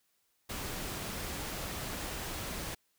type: noise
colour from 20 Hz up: pink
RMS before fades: -39 dBFS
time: 0.49-2.75 s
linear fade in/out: 10 ms
effects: white hiss -75 dBFS RMS until 2.98 s